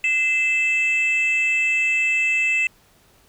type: tone pair together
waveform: sine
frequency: 2057 / 2637 Hz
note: C7 / E7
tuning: -30 / 0 cents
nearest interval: major third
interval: 430 cents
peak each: -22 / -16 dBFS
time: 0.04-2.67 s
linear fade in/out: 2 ms
effects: tanh soft clip ceiling -14 dBFS + pink hiss -56 dBFS RMS until 3.28 s